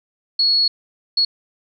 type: tone bursts at uneven times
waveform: sine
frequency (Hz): 4351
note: C#8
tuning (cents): -33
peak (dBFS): -13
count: 2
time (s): 0.39-0.68 / 1.17-1.25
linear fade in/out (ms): 5
effects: none